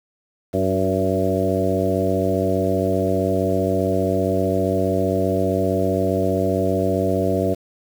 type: harmonic tone with a mistuned harmonic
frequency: 95.2 Hz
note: F#2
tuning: 50 cents sharp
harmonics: 1 / 2 / 3 / 4 / 5 / 6 / 7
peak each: -25 / -25 / -25 / -25 / -25 / -25 / -25 dBFS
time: 0.53-7.55 s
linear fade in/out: 20 ms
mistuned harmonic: 4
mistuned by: -32 cents
effects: 7-bit